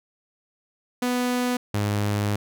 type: tone pair in turn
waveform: sawtooth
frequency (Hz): 247.5 / 103.25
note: B3 / G#2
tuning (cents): +4 / -10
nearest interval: octave + minor third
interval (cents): 1514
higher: first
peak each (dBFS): -18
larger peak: neither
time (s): 1.02-1.57 / 1.74-2.36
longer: second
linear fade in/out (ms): 5
effects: none